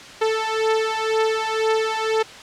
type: beating tone pair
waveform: sawtooth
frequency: 440 / 442 Hz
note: A4 / A4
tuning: 0 / +8 cents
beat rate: 2 Hz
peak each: -18 dBFS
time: 0.21-2.23 s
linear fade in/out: 10 ms
effects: white hiss -39 dBFS RMS until 2.42 s + low-pass 5000 Hz 12 dB/octave